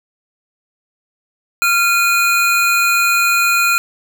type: tone pair together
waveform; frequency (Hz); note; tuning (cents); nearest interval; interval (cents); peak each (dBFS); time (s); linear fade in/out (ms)
square; 1383.4 / 2465; F6 / D#7; -17 / -17; minor seventh; 1000; -15; 1.62-3.78; 0
effects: none